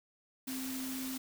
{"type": "tone in noise", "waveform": "sine", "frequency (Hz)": 261.6, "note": "C4", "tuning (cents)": 0, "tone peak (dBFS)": -38, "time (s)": [0.47, 1.18], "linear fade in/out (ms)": 10, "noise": "white", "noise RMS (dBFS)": -43, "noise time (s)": [0.47, 1.18], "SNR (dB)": 2, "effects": []}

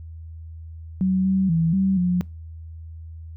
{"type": "tone with pitch steps", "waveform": "sine", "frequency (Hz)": [187.7, 190.7, 164.2, 192, 178.7], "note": ["F#3", "G3", "E3", "G3", "F3"], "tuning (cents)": [25, -47, -6, -36, 40], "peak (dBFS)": -17, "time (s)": [1.01, 2.21], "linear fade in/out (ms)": 0, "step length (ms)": 240, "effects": ["noise-tail reverb RT60 0.3 s tail -25 dB re dry", "added 81 Hz sine -35 dBFS peak until 3.36 s"]}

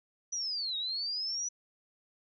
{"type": "linear two-way sweep", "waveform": "sine", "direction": "down then up", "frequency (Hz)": [5950, 3729, 5950], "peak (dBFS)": -32, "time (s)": [0.32, 1.49], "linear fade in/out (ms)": 10, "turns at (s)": 0.77, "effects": []}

